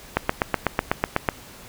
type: click train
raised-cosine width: 0.5 ms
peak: -3 dBFS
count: 10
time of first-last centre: 0.17-1.288 s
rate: 8.05 Hz
effects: pink hiss -44 dBFS RMS until 1.68 s